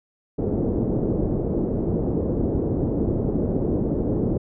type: low-pass noise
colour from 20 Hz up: white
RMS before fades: -23 dBFS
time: 0.38-4.38 s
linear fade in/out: 10 ms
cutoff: 430 Hz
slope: 24 dB/octave
effects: none